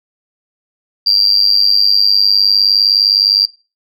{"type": "tone with amplitude modulation", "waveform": "sine", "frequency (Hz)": 4729, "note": "D8", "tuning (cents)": 11, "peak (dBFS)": -3, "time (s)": [1.06, 3.46], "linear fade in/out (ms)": 10, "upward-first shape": "sine", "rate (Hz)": 99.7, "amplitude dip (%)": 100, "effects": ["noise-tail reverb RT60 0.3 s tail -20 dB re dry", "tanh soft clip ceiling 0 dBFS"]}